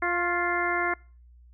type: harmonic tone with a mistuned harmonic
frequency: 349.2 Hz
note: F4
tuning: in tune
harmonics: 1 / 2 / 3 / 4 / 5 / 6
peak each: -31 / -31 / -31 / -31 / -31 / -31 dBFS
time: 0.02-0.94 s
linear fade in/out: 5 ms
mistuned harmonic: 3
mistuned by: +29 cents
effects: noise-tail reverb RT60 0.4 s tail -25 dB re dry + added 60 Hz sine -50 dBFS peak until 1.53 s